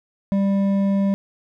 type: tone with hard clipping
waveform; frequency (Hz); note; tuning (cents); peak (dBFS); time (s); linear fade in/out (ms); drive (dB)
triangle; 197.2; G3; +11; -18; 0.32-1.14; 0; 11
effects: none